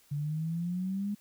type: exponential sweep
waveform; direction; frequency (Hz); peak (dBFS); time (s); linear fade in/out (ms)
sine; up; 142.5 to 207.9; -30; 0.11-1.15; 10
effects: white hiss -63 dBFS RMS until 1.2 s